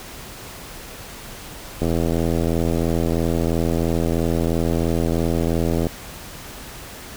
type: click train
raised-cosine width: 2 ms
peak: -8 dBFS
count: 337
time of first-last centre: 1.82-5.868 s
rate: 83 Hz
effects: pink hiss -37 dBFS RMS until 7.16 s